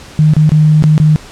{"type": "tone with dropouts", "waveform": "sine", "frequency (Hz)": 153.7, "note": "D#3", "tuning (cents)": -21, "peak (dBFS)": -4, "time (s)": [0.19, 1.16], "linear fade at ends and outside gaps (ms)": 0, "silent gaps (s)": [[0.336, 0.366], [0.493, 0.519], [0.824, 0.839], [0.979, 1]], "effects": ["pink hiss -34 dBFS RMS until 1.31 s", "low-pass 8000 Hz 12 dB/octave"]}